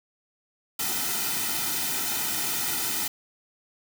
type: noise with comb filter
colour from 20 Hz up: white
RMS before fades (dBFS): -28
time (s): 0.79-3.08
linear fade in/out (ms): 5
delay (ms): 1.8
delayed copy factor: -0.85
effects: none